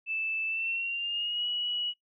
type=tone with pitch glide; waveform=sine; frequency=2637 to 2926 Hz; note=E7 to F#7; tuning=0 to -20 cents; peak=-29 dBFS; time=0.06-1.94 s; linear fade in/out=50 ms; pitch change=+180 cents; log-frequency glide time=0.47-1.47 s; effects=noise-tail reverb RT60 0.1 s tail -18 dB re dry